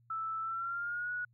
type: tone with pitch glide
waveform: sine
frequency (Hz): 1318.5 to 1463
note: E6 to F#6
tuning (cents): 0 to -20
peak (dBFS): -34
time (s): 0.1-1.25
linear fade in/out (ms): 5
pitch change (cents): +180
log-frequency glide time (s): 0.41-1.11
effects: added 118 Hz sine -64 dBFS peak until 1.33 s